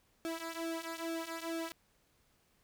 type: tone with flanger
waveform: sawtooth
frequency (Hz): 329.6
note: E4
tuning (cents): 0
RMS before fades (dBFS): -40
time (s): 0.25-1.72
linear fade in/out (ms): 0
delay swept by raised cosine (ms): 2 to 3.4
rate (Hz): 2.3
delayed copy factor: -0.8
effects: pink hiss -72 dBFS RMS until 2.63 s